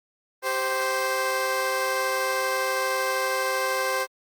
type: tone pair together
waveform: 15% pulse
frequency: 389.3 / 523.3 Hz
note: G4 / C5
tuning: -12 / 0 cents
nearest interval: perfect fourth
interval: 512 cents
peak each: -24 / -18 dBFS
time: 0.42-4.07 s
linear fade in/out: 50 ms
effects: Opus 32 kbps